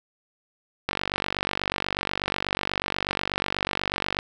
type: click train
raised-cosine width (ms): 0.3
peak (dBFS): -8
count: 160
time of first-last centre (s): 0.89-4.189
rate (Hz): 48.2
effects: 8-bit